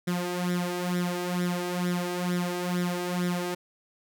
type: tone with flanger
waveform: sawtooth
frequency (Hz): 177.7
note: F3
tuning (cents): +30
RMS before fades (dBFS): -29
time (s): 0.07-3.55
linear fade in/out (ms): 10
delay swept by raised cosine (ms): 0.54 to 2.54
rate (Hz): 2.2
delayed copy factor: +0.7
effects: none